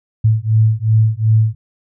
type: beating tone pair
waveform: sine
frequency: 108.8 / 111.5 Hz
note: A2 / A2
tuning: -19 / +23 cents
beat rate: 2.7 Hz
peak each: -13 dBFS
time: 0.24-1.55 s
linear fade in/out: 10 ms
effects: none